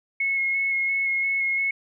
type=tone with vibrato; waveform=sine; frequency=2177 Hz; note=C#7; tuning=32 cents flat; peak=-21 dBFS; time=0.2-1.71 s; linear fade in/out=5 ms; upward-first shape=square; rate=2.9 Hz; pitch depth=12 cents each way; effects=none